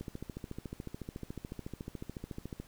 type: click train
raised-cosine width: 3 ms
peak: -27 dBFS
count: 37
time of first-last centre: 0.01-2.6 s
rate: 13.9 Hz
effects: pink hiss -60 dBFS RMS until 2.67 s